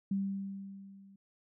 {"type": "tone with level ramp", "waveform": "sine", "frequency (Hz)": 196, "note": "G3", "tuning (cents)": 0, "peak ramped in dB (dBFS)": [-28, -55], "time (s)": [0.11, 1.16], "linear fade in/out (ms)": 5, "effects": []}